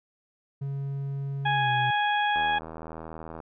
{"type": "tone with pitch glide", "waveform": "triangle", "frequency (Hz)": [138.59, 127.09], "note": ["C#3", "C3"], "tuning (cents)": [0, -50], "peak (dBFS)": -27, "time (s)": [0.61, 1.91], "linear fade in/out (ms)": 10, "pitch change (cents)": -150, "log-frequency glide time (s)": [1.54, 1.7]}
{"type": "harmonic tone", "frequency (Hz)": 830.6, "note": "G#5", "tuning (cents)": 0, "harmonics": [1, 2, 3, 4], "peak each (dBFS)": [-24, -28, -35, -34], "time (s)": [1.45, 2.59], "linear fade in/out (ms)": 10}
{"type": "click train", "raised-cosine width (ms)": 1, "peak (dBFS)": -25, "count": 85, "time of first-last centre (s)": [2.36, 3.402], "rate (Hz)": 80.6}
{"effects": []}